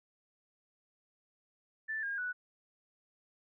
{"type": "tone with pitch steps", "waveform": "sine", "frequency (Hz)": [1762, 1621, 1479], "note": ["A6", "G#6", "F#6"], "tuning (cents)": [2, -42, -1], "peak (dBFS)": -34, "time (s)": [1.88, 2.33], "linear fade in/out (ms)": 20, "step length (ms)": 150, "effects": []}